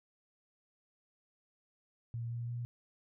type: tone with pitch steps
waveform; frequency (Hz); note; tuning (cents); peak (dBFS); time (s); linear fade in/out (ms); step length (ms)
sine; 116.9 / 118.4 / 119.91; A#2 / A#2 / A#2; +5 / +27 / +49; -36; 2.14-2.65; 0; 170
effects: none